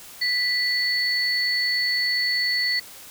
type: tone pair together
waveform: sine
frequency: 1975.5 / 4435 Hz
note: B6 / C#8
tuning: 0 / 0 cents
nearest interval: octave + major second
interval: 1400 cents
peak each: -23 dBFS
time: 0.21-2.8 s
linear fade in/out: 10 ms
effects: white hiss -43 dBFS RMS until 3.1 s